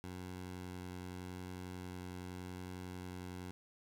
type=tone with vibrato; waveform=15% pulse; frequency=90.9 Hz; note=F#2; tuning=30 cents flat; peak=-38 dBFS; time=0.04-3.51 s; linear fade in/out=0 ms; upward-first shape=triangle; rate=0.84 Hz; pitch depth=9 cents each way; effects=none